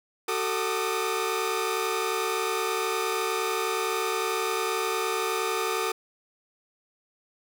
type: tone cluster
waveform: sawtooth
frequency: 376.4 / 444.9 / 1201 / 1252 Hz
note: F#4 / A4 / D6 / D#6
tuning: +30 / +19 / +38 / +10 cents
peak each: -27 / -26 / -28 / -31 dBFS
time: 0.28-5.92 s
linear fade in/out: 5 ms
effects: none